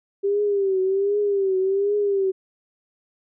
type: tone with vibrato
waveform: sine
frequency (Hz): 394.3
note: G4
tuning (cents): +10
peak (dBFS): -18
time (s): 0.23-2.32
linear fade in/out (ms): 20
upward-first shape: triangle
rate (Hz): 1.3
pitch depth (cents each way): 96
effects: none